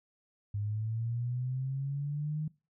sine linear sweep, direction up, 101.3 to 155.56 Hz, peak -31 dBFS, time 0.54-2.48 s, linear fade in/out 5 ms, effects noise-tail reverb RT60 0.3 s tail -22 dB re dry

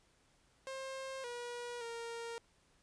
sawtooth tone with pitch steps, 532 / 482 / 464.6 Hz, C5 / B4 / A#4, +29 / -42 / -6 cents, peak -38 dBFS, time 0.67-2.38 s, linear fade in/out 0 ms, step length 570 ms, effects pink hiss -71 dBFS RMS until 2.82 s + resampled to 22050 Hz

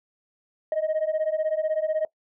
sine beating tone pair, 617 / 633 Hz, D#5 / D#5, -15 / +30 cents, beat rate 16 Hz, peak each -24 dBFS, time 0.72-2.05 s, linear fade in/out 2 ms, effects noise-tail reverb RT60 0.1 s tail -20 dB re dry + tanh soft clip ceiling -19 dBFS

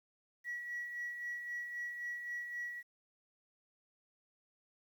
sine tone with tremolo, 1929 Hz, B6, 41 cents flat, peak -36 dBFS, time 0.44-2.83 s, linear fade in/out 50 ms, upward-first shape sine, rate 3.8 Hz, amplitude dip 50%, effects tanh soft clip ceiling -34 dBFS + 11-bit

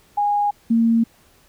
sine tone pair in turn, 822 / 229.2 Hz, G#5 / A#3, -18 / -29 cents, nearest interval octave + minor seventh, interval 2211 cents, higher first, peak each -16 / -13 dBFS, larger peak second, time 0.17-0.51 / 0.7-1.04 s, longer neither, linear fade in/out 10 ms, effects pink hiss -55 dBFS RMS until 1.48 s

